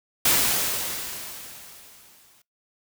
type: noise with exponential decay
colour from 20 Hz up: white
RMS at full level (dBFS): -18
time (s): 0.25-2.42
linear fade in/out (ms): 5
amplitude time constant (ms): 470
effects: noise-tail reverb RT60 0.2 s tail -24 dB re dry